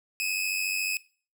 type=tone pair together; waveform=sawtooth; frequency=2499 / 2593 Hz; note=D#7 / E7; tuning=+7 / -29 cents; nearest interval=minor second; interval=64 cents; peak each=-27 dBFS; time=0.2-0.97 s; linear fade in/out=0 ms; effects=noise-tail reverb RT60 0.4 s tail -19 dB re dry